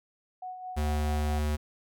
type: tone with tremolo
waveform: sine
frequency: 738 Hz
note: F#5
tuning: 5 cents flat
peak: -35 dBFS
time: 0.42-1.39 s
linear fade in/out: 5 ms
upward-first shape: sine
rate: 4.6 Hz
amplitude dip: 50%
type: tone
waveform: square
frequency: 75 Hz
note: D2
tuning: 37 cents sharp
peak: -27 dBFS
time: 0.76-1.57 s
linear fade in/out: 20 ms
effects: none